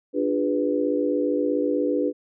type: chord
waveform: sine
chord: D diminished seventh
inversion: none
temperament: equal with one note detuned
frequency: 293.7 / 349.2 / 406.1 / 493.9 Hz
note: D4 / F4 / Ab4 / Cb5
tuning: 0 / 0 / -39 / 0 cents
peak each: -24 / -29 / -27 / -25 dBFS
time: 0.13-2.13 s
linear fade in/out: 50 ms
effects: none